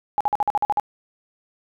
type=tone bursts; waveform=sine; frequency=830.6 Hz; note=G#5; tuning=in tune; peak=-16 dBFS; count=9; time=0.18-0.798 s; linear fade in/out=0 ms; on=26 ms; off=48 ms; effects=none